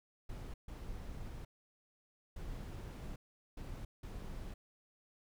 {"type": "noise bursts at uneven times", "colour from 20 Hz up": "brown", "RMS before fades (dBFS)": -45, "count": 5, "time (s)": [[0.29, 0.54], [0.68, 1.45], [2.36, 3.16], [3.57, 3.85], [4.03, 4.54]], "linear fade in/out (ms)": 5, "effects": []}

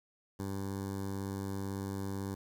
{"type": "tone with notch filter", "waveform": "15% pulse", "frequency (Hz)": 98, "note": "G2", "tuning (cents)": 0, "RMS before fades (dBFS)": -38, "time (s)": [0.39, 2.35], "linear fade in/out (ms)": 10, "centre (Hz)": 2600, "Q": 0.64, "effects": ["10-bit"]}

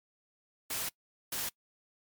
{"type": "noise bursts at uneven times", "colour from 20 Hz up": "white", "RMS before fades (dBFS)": -35, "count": 2, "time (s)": [[0.7, 0.89], [1.32, 1.49]], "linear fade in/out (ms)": 5, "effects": ["noise-tail reverb RT60 0.1 s tail -24 dB re dry", "MP3 96 kbps"]}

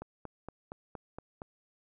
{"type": "click train", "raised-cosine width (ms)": 1, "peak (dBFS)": -27, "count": 7, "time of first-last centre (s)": [0.02, 1.419], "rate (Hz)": 4.29, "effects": []}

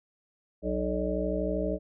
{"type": "harmonic tone with a mistuned harmonic", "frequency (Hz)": 61.74, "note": "B1", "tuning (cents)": 0, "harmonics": [1, 3, 5, 7, 9, 10], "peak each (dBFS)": [-34, -34, -34, -34, -34, -34], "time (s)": [0.62, 1.79], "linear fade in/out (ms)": 50, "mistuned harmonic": 9, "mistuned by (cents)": 28, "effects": []}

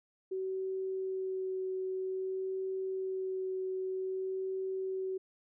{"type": "tone with vibrato", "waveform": "sine", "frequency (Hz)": 377.7, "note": "F#4", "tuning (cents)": 36, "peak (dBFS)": -33, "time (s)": [0.31, 5.18], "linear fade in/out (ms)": 10, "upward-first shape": "sine", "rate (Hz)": 0.52, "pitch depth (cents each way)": 10, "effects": []}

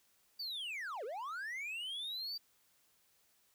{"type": "linear two-way sweep", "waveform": "triangle", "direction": "down then up", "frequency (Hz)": [4699, 394.1, 4699], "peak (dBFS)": -38, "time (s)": [0.39, 2.38], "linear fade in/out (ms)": 10, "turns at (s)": 1.04, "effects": ["white hiss -72 dBFS RMS until 3.54 s"]}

